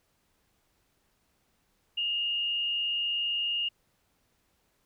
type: tone with frequency modulation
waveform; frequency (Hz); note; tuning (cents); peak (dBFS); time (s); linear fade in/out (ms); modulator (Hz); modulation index
sine; 2838; F7; +27; -27; 1.97-3.69; 10; 96.9; 0.54
effects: pink hiss -72 dBFS RMS until 4.85 s